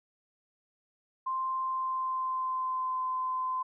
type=tone with pitch glide; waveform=sine; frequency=1046.5 to 1029.1 Hz; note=C6 to C6; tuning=0 to -29 cents; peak=-29 dBFS; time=1.26-3.63 s; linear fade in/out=10 ms; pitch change=-29 cents; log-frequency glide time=1.6-3.02 s; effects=none